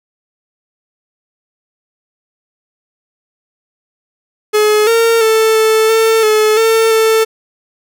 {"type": "tone with pitch steps", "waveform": "45% pulse", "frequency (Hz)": [424.3, 458.3, 442.4, 439.7, 447.1, 430.3, 448.8, 443.8], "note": ["G#4", "A#4", "A4", "A4", "A4", "A4", "A4", "A4"], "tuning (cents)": [37, -29, 9, -1, 28, -39, 34, 15], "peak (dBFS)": -8, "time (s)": [4.53, 7.25], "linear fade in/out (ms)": 20, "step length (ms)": 340, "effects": []}